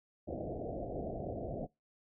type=low-pass noise; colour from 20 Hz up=white; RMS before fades=-40 dBFS; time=0.27-1.67 s; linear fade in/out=20 ms; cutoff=720 Hz; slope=96 dB/octave; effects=noise-tail reverb RT60 0.2 s tail -22 dB re dry